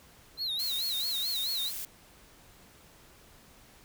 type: tone with vibrato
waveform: triangle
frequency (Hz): 3989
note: B7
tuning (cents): +17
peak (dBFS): -29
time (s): 0.37-1.72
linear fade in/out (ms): 50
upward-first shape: sine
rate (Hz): 4.6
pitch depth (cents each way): 150
type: noise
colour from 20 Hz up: blue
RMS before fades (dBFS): -38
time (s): 0.59-1.85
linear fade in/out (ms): 2
effects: pink hiss -57 dBFS RMS until 3.84 s